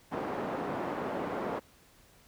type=band-pass noise; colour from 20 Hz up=pink; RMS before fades=-35 dBFS; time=0.11-1.6 s; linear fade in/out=20 ms; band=270 to 1000 Hz; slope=12 dB/octave; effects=pink hiss -61 dBFS RMS until 2.27 s